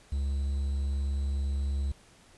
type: tone with quantisation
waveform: triangle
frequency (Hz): 69.3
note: C#2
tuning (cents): 0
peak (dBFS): -25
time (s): 0.12-1.92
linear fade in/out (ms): 5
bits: 9
effects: pink hiss -58 dBFS RMS until 2.37 s + resampled to 24000 Hz

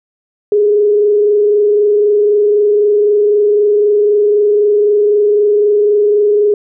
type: tone with frequency modulation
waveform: sine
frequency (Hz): 415.3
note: G#4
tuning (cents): 0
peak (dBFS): -7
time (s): 0.52-6.54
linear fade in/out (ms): 2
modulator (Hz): 23.9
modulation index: 0.38
effects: none

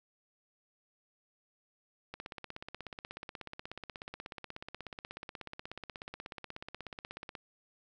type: click train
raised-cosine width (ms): 0.3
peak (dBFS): -26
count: 87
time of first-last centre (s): 2.14-7.352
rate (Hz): 16.5
effects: none

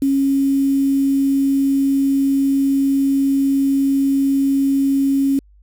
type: tone with quantisation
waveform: sine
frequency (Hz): 274.3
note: C#4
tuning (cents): -18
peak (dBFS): -13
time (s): 0.02-5.39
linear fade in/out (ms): 2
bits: 6
effects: added 50 Hz sine -46 dBFS peak until 5.62 s

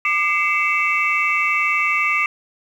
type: tone cluster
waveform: sine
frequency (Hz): 1194 / 2078 / 2256 / 2660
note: D6 / C7 / C#7 / E7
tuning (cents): +28 / -12 / +30 / +15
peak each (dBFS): -21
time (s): 0.05-2.26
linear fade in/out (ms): 2
effects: tanh soft clip ceiling -7 dBFS + 8-bit

